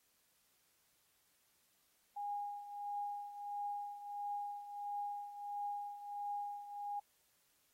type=tone with tremolo; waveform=sine; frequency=818 Hz; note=G#5; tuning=26 cents flat; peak=-37 dBFS; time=2.16-7 s; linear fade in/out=10 ms; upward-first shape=triangle; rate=1.5 Hz; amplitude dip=75%; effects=white hiss -75 dBFS RMS until 7.73 s + AAC 48 kbps

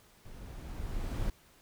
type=noise with level ramp; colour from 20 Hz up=brown; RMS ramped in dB=-47 to -32 dBFS; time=0.25-1.3 s; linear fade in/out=5 ms; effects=pink hiss -62 dBFS RMS until 1.61 s

